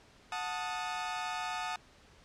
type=chord; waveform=sawtooth; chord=D# diminished; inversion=first; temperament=equal with one note detuned; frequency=731.5 / 880 / 1244.5 Hz; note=F#5 / A5 / D#6; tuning=-20 / 0 / 0 cents; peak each=-35 / -35 / -36 dBFS; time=0.32-1.76 s; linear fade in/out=2 ms; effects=pink hiss -60 dBFS RMS until 2.24 s + low-pass 6000 Hz 12 dB/octave